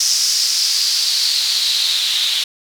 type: noise with band-pass filter sweep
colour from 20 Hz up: white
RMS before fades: -17 dBFS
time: 0-2.44 s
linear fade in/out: 5 ms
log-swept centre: 5500 to 3600 Hz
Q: 4.9
effects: none